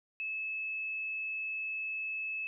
sine tone, 2600 Hz, E7, 24 cents flat, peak -34 dBFS, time 0.2-2.47 s, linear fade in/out 0 ms, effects none

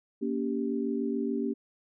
sine chord, G diminished, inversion first, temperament just, 235.2 / 282.2 / 392 Hz, Bb3 / Db4 / G4, +16 / +31 / 0 cents, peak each -31 / -32 / -33 dBFS, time 0.21-1.54 s, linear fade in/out 20 ms, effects none

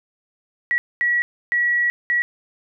sine tone bursts at uneven times, 1927 Hz, B6, 43 cents flat, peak -16 dBFS, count 4, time 0.71-0.78 / 1.01-1.22 / 1.52-1.9 / 2.1-2.22 s, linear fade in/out 0 ms, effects none

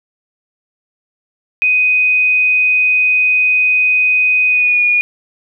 sine tone with pitch glide, 2500 to 2444 Hz, D#7 to D#7, +8 to -32 cents, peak -9 dBFS, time 1.62-5.01 s, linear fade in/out 0 ms, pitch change -40 cents, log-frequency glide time 4.48-4.84 s, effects none

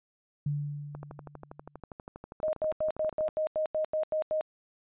sine tone with exponential decay, 145.6 Hz, D3, 15 cents flat, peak -26 dBFS, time 0.46-1.8 s, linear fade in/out 5 ms, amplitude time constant 290 ms
click train, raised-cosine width 1 ms, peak -28 dBFS, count 30, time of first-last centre 0.95-3.289 s, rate 12.4 Hz
sine tone bursts, 622.3 Hz, D#5, in tune, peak -26 dBFS, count 11, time 2.43-4.41 s, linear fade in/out 0 ms, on 100 ms, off 88 ms
effects resampled to 8000 Hz

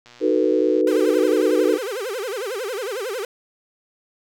click train, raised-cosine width 0.2 ms, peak -28 dBFS, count 91, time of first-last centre 0.06-0.81 s, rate 120 Hz
sine chord, B dominant seventh, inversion first, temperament just, 308.7 / 370.4 / 444.5 / 493.9 Hz, D#4 / F#4 / A4 / B4, -14 / +2 / +18 / 0 cents, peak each -21 dBFS, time 0.2-1.79 s, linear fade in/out 50 ms
45% pulse tone with vibrato, 449.5 Hz, A4, 37 cents sharp, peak -25 dBFS, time 0.87-3.25 s, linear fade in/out 2 ms, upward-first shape sine, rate 11 Hz, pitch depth 280 cents each way
effects none

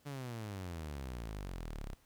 sawtooth exponential sweep, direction down, 147.4 to 31.72 Hz, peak -37 dBFS, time 0.05-1.95 s, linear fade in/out 20 ms, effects pink hiss -69 dBFS RMS until 2.05 s

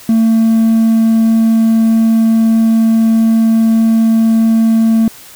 triangle tone, 224.6 Hz, A3, 36 cents sharp, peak -4 dBFS, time 0.09-5.08 s, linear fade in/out 2 ms, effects tanh soft clip ceiling 0 dBFS + white hiss -36 dBFS RMS until 5.35 s

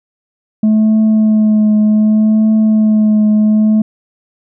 sine tone with vibrato, 215.3 Hz, A3, 37 cents flat, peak -4 dBFS, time 0.63-3.82 s, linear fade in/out 5 ms, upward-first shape triangle, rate 0.66 Hz, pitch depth 25 cents each way, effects tanh soft clip ceiling -6 dBFS

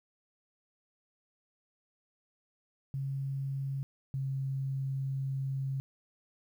sine tone pair in turn, 136.6 / 135.11 Hz, C#3 / C#3, -25 / -44 cents, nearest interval unison, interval 19 cents, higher first, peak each -32 / -31 dBFS, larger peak second, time 2.94-3.83 / 4.14-5.8 s, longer second, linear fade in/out 0 ms, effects 11-bit

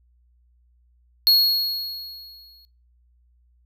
square tone with exponential decay, 4319 Hz, C#8, 46 cents flat, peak -12 dBFS, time 1.27-2.65 s, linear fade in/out 0 ms, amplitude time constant 300 ms, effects noise-tail reverb RT60 0.3 s tail -22 dB re dry + added 60 Hz sine -57 dBFS peak until 3.65 s

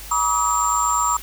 sine tone cluster, 961 / 1159 / 1267 / 7370 Hz, B5 / D6 / D#6 / A#8, -48 / -23 / +31 / -21 cents, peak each -22 / -23 / -22 / -23 dBFS, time 0.11-1.17 s, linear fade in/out 5 ms, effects added 50 Hz sine -38 dBFS peak until 1.22 s + white hiss -38 dBFS RMS until 1.22 s

